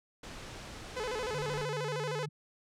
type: noise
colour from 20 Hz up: pink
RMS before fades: -45 dBFS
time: 0.23-1.64 s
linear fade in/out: 5 ms
type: tone with vibrato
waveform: sawtooth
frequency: 466.2 Hz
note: A#4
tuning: in tune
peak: -30 dBFS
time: 0.96-2.26 s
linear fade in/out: 10 ms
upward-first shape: square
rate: 13 Hz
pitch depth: 140 cents each way
type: tone with pitch glide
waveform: sine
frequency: 147.6 to 149.83 Hz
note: D3 to D3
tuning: +9 to +35 cents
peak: -38 dBFS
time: 1.34-2.29 s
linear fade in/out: 10 ms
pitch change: +26 cents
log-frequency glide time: 1.89-2.15 s
effects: low-pass 7000 Hz 12 dB/octave